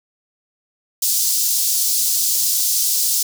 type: high-pass noise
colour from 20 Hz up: pink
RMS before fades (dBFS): -18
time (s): 1.02-3.23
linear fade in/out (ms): 5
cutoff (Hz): 5000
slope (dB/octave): 24
effects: none